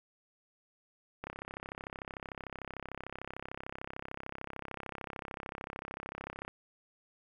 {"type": "click train", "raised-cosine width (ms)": 0.5, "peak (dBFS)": -25, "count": 176, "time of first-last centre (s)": [1.24, 6.48], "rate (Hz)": 33.4, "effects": ["10-bit"]}